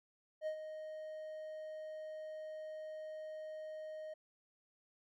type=tone with ADSR envelope; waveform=triangle; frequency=622.3 Hz; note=D#5; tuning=in tune; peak=-33 dBFS; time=0.41-4.14 s; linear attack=57 ms; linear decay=86 ms; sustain=-9 dB; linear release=8 ms; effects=none